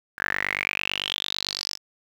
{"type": "tone with band-pass filter sweep", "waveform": "sawtooth", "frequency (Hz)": 48.96, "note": "G1", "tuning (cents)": -1, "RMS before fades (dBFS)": -29, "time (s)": [0.17, 1.78], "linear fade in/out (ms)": 50, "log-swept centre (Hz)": [1600, 5400], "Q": 8.7, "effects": ["8-bit"]}